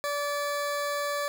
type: tone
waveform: 20% pulse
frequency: 578 Hz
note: D5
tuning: 28 cents flat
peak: -23 dBFS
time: 0.04-1.28 s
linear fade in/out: 0 ms
effects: none